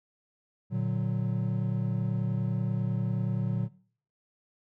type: chord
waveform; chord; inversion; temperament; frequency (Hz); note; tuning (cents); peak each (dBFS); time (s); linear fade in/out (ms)
triangle; Bb augmented; none; equal; 116.54 / 146.83 / 185; Bb2 / D3 / F#3; 0 / 0 / 0; -28 / -31 / -29; 0.7-3.69; 50
effects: noise-tail reverb RT60 0.5 s tail -20 dB re dry